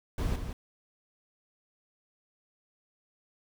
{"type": "noise with echo", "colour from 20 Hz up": "brown", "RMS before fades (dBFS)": -30, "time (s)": [0.18, 0.36], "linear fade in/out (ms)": 2, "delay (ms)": 170, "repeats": 1, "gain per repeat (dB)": -7, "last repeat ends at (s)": 0.53, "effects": []}